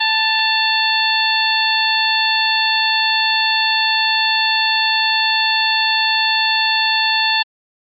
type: harmonic tone with a mistuned harmonic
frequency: 880 Hz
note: A5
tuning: in tune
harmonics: 1 / 2 / 3 / 4 / 5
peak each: -20 / -20 / -20 / -20 / -20 dBFS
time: 0-7.43 s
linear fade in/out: 10 ms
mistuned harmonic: 3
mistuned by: +45 cents
effects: Opus 32 kbps